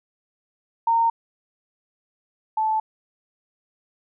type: tone pair in turn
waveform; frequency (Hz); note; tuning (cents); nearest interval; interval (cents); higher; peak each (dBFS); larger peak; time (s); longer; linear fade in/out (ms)
sine; 919 / 873.4; A#5 / A5; -25 / -13; minor second; 88; first; -16 / -19; first; 0.87-1.1 / 2.57-2.8; neither; 5
effects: none